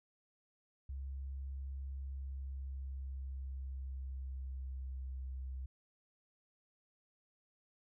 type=tone with pitch glide; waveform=sine; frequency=67.6 to 65.26 Hz; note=C#2 to C2; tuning=-43 to -4 cents; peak=-40 dBFS; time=0.89-5.66 s; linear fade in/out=5 ms; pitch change=-61 cents; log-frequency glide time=1.98-5.1 s; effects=none